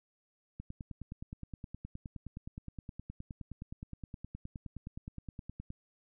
click train, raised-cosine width 5 ms, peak -30 dBFS, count 50, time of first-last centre 0.6-5.704 s, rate 9.6 Hz, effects none

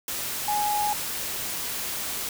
sine tone in noise, 833 Hz, G#5, 5 cents sharp, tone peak -23 dBFS, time 0.48-0.93 s, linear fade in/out 2 ms, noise white, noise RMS -31 dBFS, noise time 0.08-2.29 s, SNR +5 dB, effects none

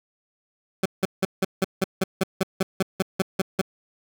20% pulse tone bursts, 190.2 Hz, F#3, 48 cents sharp, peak -14 dBFS, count 15, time 0.83-3.615 s, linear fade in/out 5 ms, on 27 ms, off 170 ms, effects none

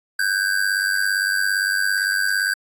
square ring-modulated tone, 1568 Hz, G6, in tune, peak -16 dBFS, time 0.19-2.54 s, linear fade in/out 5 ms, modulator 48.8 Hz, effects AAC 64 kbps

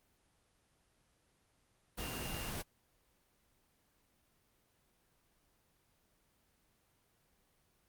sine tone in noise, 2794 Hz, F7, in tune, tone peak -47 dBFS, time 1.99-2.51 s, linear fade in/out 20 ms, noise pink, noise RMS -41 dBFS, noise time 1.97-2.63 s, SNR -9 dB, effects pink hiss -74 dBFS RMS until 7.88 s + Opus 24 kbps

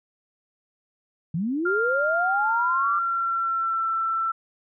sine linear sweep, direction up, 150 to 1200 Hz, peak -23 dBFS, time 1.34-2.99 s, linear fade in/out 5 ms
sine tone with pitch glide, 1396.9 to 1337.7 Hz, F6 to E6, 0 to +25 cents, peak -22 dBFS, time 1.65-4.32 s, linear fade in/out 10 ms, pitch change -75 cents, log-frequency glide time 2.28-3.89 s
effects none

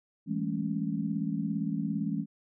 sine chord, A major seventh, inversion second, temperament equal with one note detuned, 164.81 / 202.4 / 220 / 277.2 Hz, E3 / G#3 / A3 / C#4, 0 / -44 / 0 / 0 cents, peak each -34 / -33 / -35 / -35 dBFS, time 0.26-2.26 s, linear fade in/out 50 ms, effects none

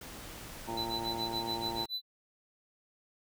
pink noise, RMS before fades -46 dBFS, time 0.01-1.86 s, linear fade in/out 5 ms
harmonic tone, 115 Hz, A#2, 23 cents flat, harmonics 1 / 2 / 3 / 4 / 5 / 6 / 7 / 8, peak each -48 / -45 / -40 / -49 / -51 / -48 / -44 / -39 dBFS, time 0.67-1.86 s, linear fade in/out 20 ms
triangle tone with tremolo, 3996 Hz, B7, 20 cents sharp, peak -31 dBFS, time 0.77-2.02 s, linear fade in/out 5 ms, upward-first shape sine, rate 7 Hz, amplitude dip 100%
effects none

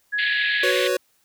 sine tone, 1675 Hz, G#6, 14 cents sharp, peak -21 dBFS, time 0.12-0.72 s, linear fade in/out 20 ms
pink band-pass noise, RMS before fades -26 dBFS, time 0.18-0.88 s, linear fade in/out 10 ms, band 1700 to 4200 Hz, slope 96 dB/octave
square chord, F# suspended fourth, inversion none, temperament equal, 370 / 493.9 / 554.4 Hz, F#4 / B4 / C#5, 0 / 0 / 0 cents, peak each -25 dBFS, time 0.63-0.97 s, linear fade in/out 5 ms
effects white hiss -64 dBFS RMS until 1.24 s

